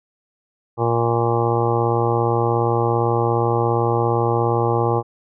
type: harmonic tone with a mistuned harmonic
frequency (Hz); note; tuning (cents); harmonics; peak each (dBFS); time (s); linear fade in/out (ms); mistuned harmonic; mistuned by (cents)
117.3; A#2; +11; 1 / 2 / 3 / 4 / 5 / 6 / 7 / 8 / 9 / 10; -21 / -31 / -23 / -22 / -29 / -31 / -23 / -33 / -28 / -30; 0.77-5.03; 50; 10; -30
effects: none